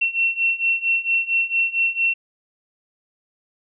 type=beating tone pair; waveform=sine; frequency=2711 / 2715.4 Hz; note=E7 / F7; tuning=+48 / -49 cents; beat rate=4.4 Hz; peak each=-22 / -20 dBFS; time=0.01-2.14 s; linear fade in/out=10 ms; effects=none